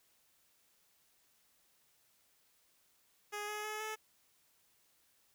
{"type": "tone with pitch steps", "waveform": "10% pulse", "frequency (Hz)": [415.3, 421.3, 427.5, 433.7], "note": ["G#4", "G#4", "A4", "A4"], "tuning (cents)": [0, 25, -50, -25], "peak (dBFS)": -31, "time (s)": [3.32, 3.96], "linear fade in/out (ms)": 20, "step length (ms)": 160, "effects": ["white hiss -72 dBFS RMS until 5.34 s"]}